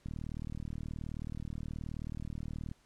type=click train; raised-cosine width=5 ms; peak=-28 dBFS; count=104; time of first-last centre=0.06-2.715 s; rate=38.8 Hz; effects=pink hiss -68 dBFS RMS until 2.85 s + low-pass 9000 Hz 12 dB/octave